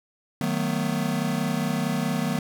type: chord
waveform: square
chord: B dominant seventh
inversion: first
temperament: just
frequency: 154.34 / 185.21 / 222.2 / 246.9 Hz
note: D#3 / F#3 / A3 / B3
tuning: -14 / +2 / +17 / 0 cents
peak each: -30 dBFS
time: 0.41-2.39 s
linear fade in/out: 2 ms
effects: none